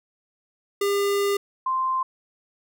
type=tone pair in turn; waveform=square / sine; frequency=402 / 1043.9 Hz; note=G4 / C6; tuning=+44 / -4 cents; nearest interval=octave + perfect fourth; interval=1652 cents; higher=second; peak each=-21 dBFS; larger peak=neither; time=0.81-1.37 / 1.66-2.03 s; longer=first; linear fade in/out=5 ms; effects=none